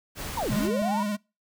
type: noise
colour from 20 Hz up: pink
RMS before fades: -35 dBFS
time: 0.15-0.7 s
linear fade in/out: 50 ms
type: click train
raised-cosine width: 3 ms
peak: -29 dBFS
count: 5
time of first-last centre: 0.3-0.818 s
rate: 7.72 Hz
type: linear two-way sweep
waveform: sine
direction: down then up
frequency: 1006 to 104.7 to 1006 Hz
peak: -26 dBFS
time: 0.37-1.03 s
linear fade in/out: 5 ms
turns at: 0.52 s
type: tone with vibrato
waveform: square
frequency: 207.7 Hz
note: G#3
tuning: in tune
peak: -27 dBFS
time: 0.5-1.17 s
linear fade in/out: 20 ms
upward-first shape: square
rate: 17 Hz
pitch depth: 32 cents each way
effects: noise-tail reverb RT60 0.3 s tail -26 dB re dry